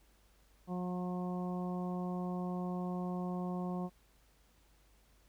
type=harmonic tone; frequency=180 Hz; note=F#3; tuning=47 cents flat; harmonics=1 / 2 / 3 / 4 / 5 / 6; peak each=-36 / -44 / -48 / -46 / -51 / -50 dBFS; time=0.67-3.9 s; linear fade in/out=50 ms; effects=added 50 Hz sine -66 dBFS peak until 5.28 s + pink hiss -70 dBFS RMS until 5.28 s